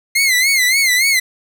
sawtooth tone with vibrato, 2093 Hz, C7, in tune, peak -8 dBFS, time 0.15-1.2 s, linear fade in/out 10 ms, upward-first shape sine, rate 3.5 Hz, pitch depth 110 cents each way, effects none

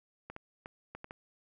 clicks, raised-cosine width 0.5 ms, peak -28 dBFS, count 6, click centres 0.3 / 0.364 / 0.659 / 0.95 / 1.044 / 1.109 s, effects none

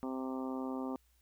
harmonic tone, 130.81 Hz, C3, in tune, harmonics 2 / 3 / 4 / 5 / 6 / 7 / 8 / 9, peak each -37 / -45 / -46 / -50 / -49 / -49 / -53 / -50 dBFS, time 0.03-0.96 s, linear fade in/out 0 ms, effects added 60 Hz sine -68 dBFS peak until 1.21 s + white hiss -74 dBFS RMS until 1.21 s

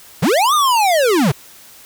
square linear two-way sweep, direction up then down, 114.2 to 1244.5 to 114.2 Hz, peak -12 dBFS, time 0.22-1.32 s, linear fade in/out 10 ms, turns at 0.54 s, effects white hiss -42 dBFS RMS until 1.85 s

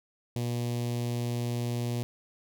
sawtooth tone with notch filter, 120 Hz, B2, 49 cents flat, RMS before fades -31 dBFS, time 0.36-2.03 s, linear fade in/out 0 ms, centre 1400 Hz, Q 0.65, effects none

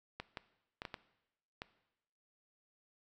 clicks, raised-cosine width 0.3 ms, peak -25 dBFS, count 6, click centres 0.2 / 0.372 / 0.819 / 0.852 / 0.942 / 1.619 s, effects noise-tail reverb RT60 0.9 s tail -17 dB re dry

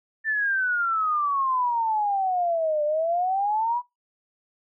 sine exponential two-way sweep, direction down then up, 1790 to 590 to 988 Hz, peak -21 dBFS, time 0.24-3.82 s, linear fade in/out 50 ms, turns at 2.84 s, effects noise-tail reverb RT60 0.2 s tail -22 dB re dry

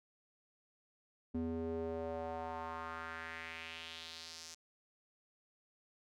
square tone with band-pass filter sweep, 81.9 Hz, E2, 11 cents flat, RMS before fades -43 dBFS, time 1.34-4.55 s, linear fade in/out 10 ms, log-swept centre 270 to 6100 Hz, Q 2.6, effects none

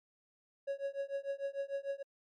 triangle tone with tremolo, 554.4 Hz, C#5, in tune, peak -30 dBFS, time 0.67-2.03 s, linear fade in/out 10 ms, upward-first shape triangle, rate 6.7 Hz, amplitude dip 100%, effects MP3 48 kbps

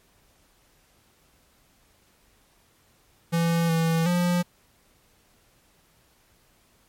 square tone with pitch steps, 167.7 / 164.2 / 176.3 Hz, E3 / E3 / F3, +30 / -6 / +17 cents, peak -21 dBFS, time 3.32-4.43 s, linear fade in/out 20 ms, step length 370 ms, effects pink hiss -62 dBFS RMS until 6.88 s + MP3 64 kbps

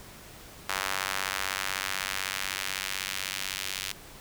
sawtooth tone with high-pass filter sweep, 96 Hz, G2, 36 cents flat, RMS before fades -33 dBFS, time 0.69-3.92 s, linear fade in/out 5 ms, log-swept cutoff 1200 to 2800 Hz, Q 1, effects pink hiss -48 dBFS RMS until 4.2 s

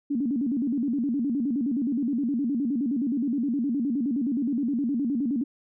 sine tone with vibrato, 257.9 Hz, C4, 25 cents flat, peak -23 dBFS, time 0.1-5.44 s, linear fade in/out 10 ms, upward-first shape square, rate 9.6 Hz, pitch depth 180 cents each way, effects none

